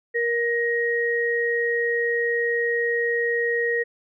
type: tone pair together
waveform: sine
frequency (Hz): 470.2 / 1881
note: A#4 / A#6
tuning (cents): +15 / +15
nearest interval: 2 octaves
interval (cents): 2400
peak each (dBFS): -23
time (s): 0.14-3.84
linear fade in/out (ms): 20
effects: none